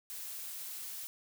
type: noise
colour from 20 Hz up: blue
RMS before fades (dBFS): -43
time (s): 0.1-1.07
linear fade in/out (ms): 0
effects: none